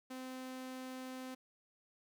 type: tone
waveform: sawtooth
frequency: 258.1 Hz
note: C4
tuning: 23 cents flat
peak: -40 dBFS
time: 0.1-1.35 s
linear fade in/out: 10 ms
effects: none